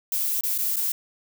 violet noise with dropouts, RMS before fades -25 dBFS, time 0.12-0.92 s, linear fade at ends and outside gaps 2 ms, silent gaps 0.409-0.435 / 0.579-0.586 / 0.76-0.767 s, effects none

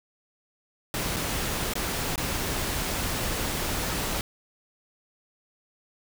pink noise with dropouts, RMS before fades -29 dBFS, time 0.94-4.21 s, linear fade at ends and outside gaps 1 ms, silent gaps 1.162-1.166 / 1.736-1.754 / 2.158-2.178 s, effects none

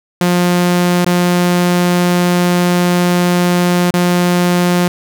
sawtooth tone with dropouts, 177 Hz, F3, 23 cents sharp, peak -6 dBFS, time 0.21-4.88 s, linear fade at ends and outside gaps 2 ms, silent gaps 1.046-1.063 / 3.908-3.939 s, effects none

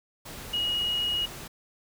sine tone in noise, 2891 Hz, F#7, 41 cents flat, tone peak -25 dBFS, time 0.53-1.26 s, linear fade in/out 10 ms, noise pink, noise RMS -41 dBFS, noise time 0.25-1.48 s, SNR +13 dB, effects none

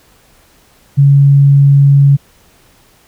sine tone, 140.2 Hz, C#3, 20 cents sharp, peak -3 dBFS, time 0.97-2.17 s, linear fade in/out 20 ms, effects pink hiss -48 dBFS RMS until 3.07 s

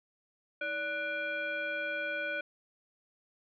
sine tone with frequency modulation, 1480 Hz, F#6, in tune, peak -32 dBFS, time 0.61-2.41 s, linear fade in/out 5 ms, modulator 900 Hz, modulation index 1.1, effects none

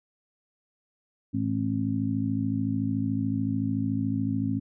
harmonic tone, 53.7 Hz, A1, 41 cents flat, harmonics 2 / 3 / 4 / 5, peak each -30 / -37 / -30 / -28 dBFS, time 1.33-4.6 s, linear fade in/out 20 ms, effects none

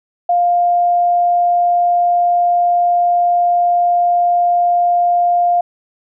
sine tone, 702 Hz, F5, 9 cents sharp, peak -10 dBFS, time 0.29-5.61 s, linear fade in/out 5 ms, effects none

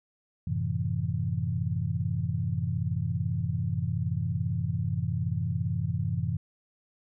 sine chord, F# half-diminished seventh, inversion none, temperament equal, 92.5 / 110 / 130.81 / 164.81 Hz, F#2 / A2 / C3 / E3, 0 / 0 / 0 / 0 cents, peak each -32 dBFS, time 0.47-6.37 s, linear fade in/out 5 ms, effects none

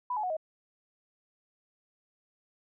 sine tone with pitch steps, 990 / 851.9 / 733.1 / 630.9 Hz, B5 / G#5 / F#5 / D#5, +4 / +44 / -16 / +24 cents, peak -29 dBFS, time 0.1-0.368 s, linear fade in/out 5 ms, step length 67 ms, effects none

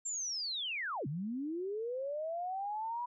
sine linear two-way sweep, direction down then up, 7459 to 130.81 to 981 Hz, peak -35 dBFS, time 0.05-3.06 s, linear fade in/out 10 ms, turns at 1.07 s, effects none

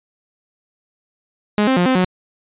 sawtooth tone with pitch steps, 208.9 / 262.7 / 177.3 / 259.3 / 183.1 Hz, G#3 / C4 / F3 / C4 / F#3, +10 / +7 / +26 / -15 / -18 cents, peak -9 dBFS, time 1.58-2.045 s, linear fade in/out 0 ms, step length 93 ms, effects resampled to 8000 Hz

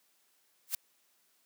blue noise with exponential growth, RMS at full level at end -26 dBFS, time 0.67-0.75 s, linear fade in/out 5 ms, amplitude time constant 16 ms, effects white hiss -71 dBFS RMS until 1.45 s + high-pass 200 Hz 12 dB/octave

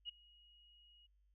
sine tone with ADSR envelope, 2889 Hz, F#7, 42 cents flat, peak -40 dBFS, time 0.05-1.07 s, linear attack 39 ms, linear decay 10 ms, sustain -24 dB, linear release 15 ms, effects added 50 Hz sine -70 dBFS peak until 1.34 s

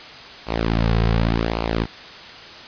sawtooth tone with flanger, 56.3 Hz, A1, 40 cents sharp, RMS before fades -20 dBFS, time 0.46-1.87 s, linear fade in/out 50 ms, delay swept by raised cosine 0.55 to 3.45 ms, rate 0.88 Hz, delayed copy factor -0.75, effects white hiss -38 dBFS RMS until 2.67 s + resampled to 11025 Hz

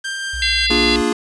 sawtooth tone with tremolo, 1583 Hz, G6, 17 cents sharp, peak -18 dBFS, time 0.04-0.67 s, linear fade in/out 10 ms, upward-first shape triangle, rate 5.4 Hz, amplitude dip 25%
sine tone with vibrato, 62.3 Hz, B1, 16 cents sharp, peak -25 dBFS, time 0.33-1.02 s, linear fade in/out 10 ms, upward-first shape triangle, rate 14 Hz, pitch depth 13 cents each way
harmonic tone, 684 Hz, F5, 36 cents flat, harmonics 3 / 4 / 5 / 6 / 7, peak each -22 / -22 / -22 / -22 / -22 dBFS, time 0.42-0.96 s, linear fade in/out 2 ms
square chord, Bb dominant seventh, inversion none, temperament equal, 233.1 / 293.7 / 349.2 / 415.3 Hz, Bb3 / D4 / F4 / Ab4, 0 / 0 / 0 / 0 cents, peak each -22 dBFS, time 0.7-1.13 s, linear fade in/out 5 ms
effects resampled to 22050 Hz + 7-bit

